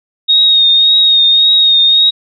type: tone with vibrato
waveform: sine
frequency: 3729 Hz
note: A#7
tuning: in tune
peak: -5 dBFS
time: 0.28-2.11 s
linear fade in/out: 20 ms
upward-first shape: triangle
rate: 1.8 Hz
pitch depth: 36 cents each way
effects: none